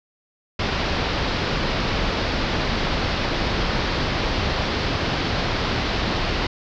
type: low-pass noise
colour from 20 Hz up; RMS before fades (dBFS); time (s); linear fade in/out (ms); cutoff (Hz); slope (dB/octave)
pink; -23; 0.59-6.47; 5; 5100; 48
effects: none